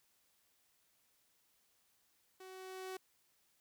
sawtooth tone with level ramp, 375.5 Hz, F#4, 26 cents sharp, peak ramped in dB -48 to -38 dBFS, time 2.4-2.97 s, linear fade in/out 5 ms, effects white hiss -75 dBFS RMS until 3.6 s

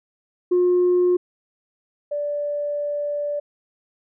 sine tone pair in turn, 358.1 / 583.8 Hz, F4 / D5, +43 / -10 cents, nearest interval minor sixth, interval 847 cents, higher second, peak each -13 / -22 dBFS, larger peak first, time 0.51-1.17 / 2.11-3.4 s, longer second, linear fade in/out 10 ms, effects tanh soft clip ceiling -12 dBFS

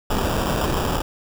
pink noise with sample-and-hold, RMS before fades -22 dBFS, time 0.1-1.02 s, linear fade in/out 5 ms, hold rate 2100 Hz, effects none

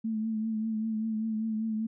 sine tone with vibrato, 220 Hz, A3, in tune, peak -28 dBFS, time 0.04-1.87 s, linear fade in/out 10 ms, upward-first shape triangle, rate 5.1 Hz, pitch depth 42 cents each way, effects none

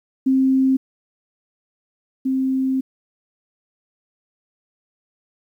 sine tone pair in turn, 264.4 / 263.5 Hz, C4 / C4, +18 / +12 cents, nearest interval unison, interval 6 cents, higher first, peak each -13 / -17 dBFS, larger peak first, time 0.26-0.77 / 2.25-2.81 s, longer second, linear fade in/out 10 ms, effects 9-bit

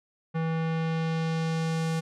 square tone with low-pass filter sweep, 162.3 Hz, E3, 27 cents flat, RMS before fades -28 dBFS, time 0.34-2.01 s, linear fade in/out 20 ms, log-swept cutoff 1900 to 9400 Hz, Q 0.89, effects none

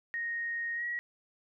sine tone with pitch glide, 1864.7 to 1912.7 Hz, A#6 to A#6, 0 to +44 cents, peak -32 dBFS, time 0.14-0.99 s, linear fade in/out 0 ms, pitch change +44 cents, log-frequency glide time 0.75-0.85 s, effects none

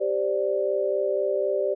sine chord, G suspended fourth, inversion none, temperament equal, 392 / 523.3 / 587.3 Hz, G4 / C5 / D5, 0 / 0 / 0 cents, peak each -26 / -28 / -25 dBFS, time 0-1.75 s, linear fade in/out 20 ms, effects none

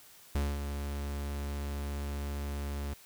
45% pulse tone with ADSR envelope, 71.4 Hz, D2, 48 cents flat, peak -27 dBFS, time 0.35-2.94 s, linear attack 3 ms, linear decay 220 ms, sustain -7 dB, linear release 9 ms, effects white hiss -56 dBFS RMS until 3.05 s

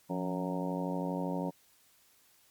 harmonic tone with a mistuned harmonic, 92.5 Hz, F#2, in tune, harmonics 2 / 3 / 4 / 5 / 6 / 7 / 8 / 9 / 10, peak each -35 / -37 / -44 / -43 / -40 / -45 / -45 / -50 / -42 dBFS, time 0.09-1.51 s, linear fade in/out 20 ms, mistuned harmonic 2, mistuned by -100 cents, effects white hiss -65 dBFS RMS until 2.5 s + MP3 96 kbps

